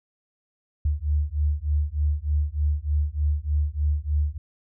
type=beating tone pair; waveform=sine; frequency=72.7 / 76 Hz; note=D2 / D#2; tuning=-17 / -40 cents; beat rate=3.3 Hz; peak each=-24 / -24 dBFS; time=0.85-4.38 s; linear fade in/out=5 ms; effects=none